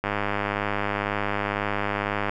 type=click train; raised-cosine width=0.5 ms; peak=-10 dBFS; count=231; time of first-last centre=0.04-2.295 s; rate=102 Hz; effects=none